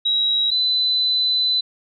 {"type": "tone pair in turn", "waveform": "sine", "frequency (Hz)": [3853, 4010], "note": ["B7", "B7"], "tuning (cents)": [-44, 26], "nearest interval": "minor second", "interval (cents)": 70, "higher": "second", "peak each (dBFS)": -16, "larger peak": "neither", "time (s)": [[0.05, 0.51], [0.51, 1.61]], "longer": "second", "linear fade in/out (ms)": 10, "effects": []}